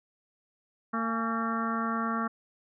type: harmonic tone with a mistuned harmonic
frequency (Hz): 227.3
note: A#3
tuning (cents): -43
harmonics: 1 / 2 / 3 / 4 / 5 / 6 / 7 / 8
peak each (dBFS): -31 / -41 / -40 / -41 / -33 / -34 / -43 / -43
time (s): 0.93-2.28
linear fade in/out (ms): 10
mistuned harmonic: 4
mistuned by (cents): -130
effects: none